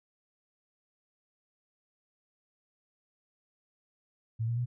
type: tone with pitch steps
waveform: sine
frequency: 113.1 / 117.49 / 122.06 Hz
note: A2 / A#2 / B2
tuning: +48 / +14 / -20 cents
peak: -28 dBFS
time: 4.39-4.66 s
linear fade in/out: 20 ms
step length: 90 ms
effects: none